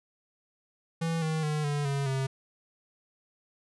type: tone with pitch steps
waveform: square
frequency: 164.81 / 158.1 / 151.66 / 145.48 / 139.55 / 133.87 Hz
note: E3 / D#3 / D#3 / D3 / C#3 / C3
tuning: 0 / +28 / -44 / -16 / +12 / +40 cents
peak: -28 dBFS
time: 1.01-2.27 s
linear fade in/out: 10 ms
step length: 210 ms
effects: resampled to 24000 Hz